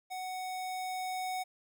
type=tone with level ramp; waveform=square; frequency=743 Hz; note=F#5; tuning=7 cents sharp; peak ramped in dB=-38 to -34 dBFS; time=0.1-1.44 s; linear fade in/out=20 ms; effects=12-bit